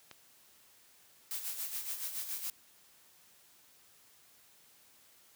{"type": "click", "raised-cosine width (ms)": 0.2, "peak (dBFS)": -31, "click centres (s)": 0.113}
{"type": "noise with tremolo", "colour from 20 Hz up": "blue", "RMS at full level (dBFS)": -37, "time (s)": [1.31, 2.5], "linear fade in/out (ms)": 0, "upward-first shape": "sine", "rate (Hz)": 7.1, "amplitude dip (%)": 60}
{"effects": ["white hiss -63 dBFS RMS until 5.35 s", "high-pass 60 Hz 12 dB/octave"]}